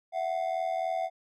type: ring-modulated tone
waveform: triangle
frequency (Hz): 706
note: F5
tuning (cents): +19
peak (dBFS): -23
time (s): 0.12-1.1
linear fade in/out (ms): 50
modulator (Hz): 41.8
effects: none